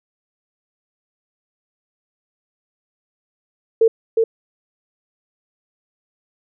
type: tone with echo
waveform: sine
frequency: 450.8 Hz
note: A4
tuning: 42 cents sharp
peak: -9 dBFS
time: 3.81-3.88 s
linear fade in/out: 5 ms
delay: 360 ms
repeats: 1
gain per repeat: -3 dB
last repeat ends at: 4.24 s
effects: none